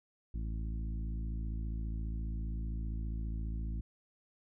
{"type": "harmonic tone with a mistuned harmonic", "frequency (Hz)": 55, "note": "A1", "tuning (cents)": 0, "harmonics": [1, 2, 3, 4, 5, 6], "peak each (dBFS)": [-35, -45, -47, -49, -54, -56], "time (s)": [0.34, 3.81], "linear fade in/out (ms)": 5, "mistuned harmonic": 1, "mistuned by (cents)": 22, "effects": []}